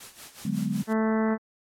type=noise with tremolo; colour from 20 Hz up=white; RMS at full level=-42 dBFS; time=0-0.93 s; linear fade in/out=5 ms; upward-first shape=sine; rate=5.4 Hz; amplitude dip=75%
type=chord; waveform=sine; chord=G# half-diminished seventh; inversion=second; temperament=equal; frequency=146.83 / 185 / 207.7 / 246.9 Hz; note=D3 / F#3 / G#3 / B3; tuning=0 / 0 / 0 / 0 cents; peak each=-33 / -30 / -28 / -33 dBFS; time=0.45-0.83 s; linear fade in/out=5 ms
type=harmonic tone; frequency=220 Hz; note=A3; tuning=in tune; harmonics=1 / 2 / 3 / 4 / 5 / 6 / 7 / 8 / 9; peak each=-23 / -29 / -33 / -35 / -37 / -39 / -40 / -41 / -42 dBFS; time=0.87-1.38 s; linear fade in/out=50 ms
effects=low-pass 12000 Hz 12 dB/octave + AAC 64 kbps